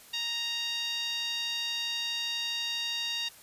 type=tone with band-pass filter; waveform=10% pulse; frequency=932.3 Hz; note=A#5; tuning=in tune; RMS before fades=-33 dBFS; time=0.13-3.29 s; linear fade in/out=10 ms; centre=3600 Hz; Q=2.2; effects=white hiss -53 dBFS RMS until 3.42 s + resampled to 32000 Hz